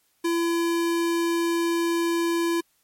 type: tone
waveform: square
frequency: 337.5 Hz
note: E4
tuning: 41 cents sharp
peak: -22 dBFS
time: 0.24-2.61 s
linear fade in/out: 10 ms
effects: white hiss -67 dBFS RMS until 2.83 s + MP3 64 kbps